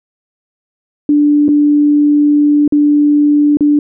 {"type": "tone with dropouts", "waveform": "sine", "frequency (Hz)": 293.7, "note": "D4", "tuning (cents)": 0, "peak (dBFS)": -6, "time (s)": [1.09, 3.79], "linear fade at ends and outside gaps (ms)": 2, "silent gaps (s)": [[1.482, 1.488], [2.678, 2.723], [3.571, 3.607]], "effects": []}